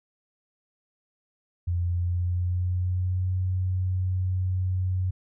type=tone with pitch glide; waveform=sine; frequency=87.31 to 92.39 Hz; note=F2 to F#2; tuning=0 to -2 cents; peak=-23 dBFS; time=1.67-5.11 s; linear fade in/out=10 ms; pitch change=+98 cents; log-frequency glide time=1.84-3.33 s; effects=none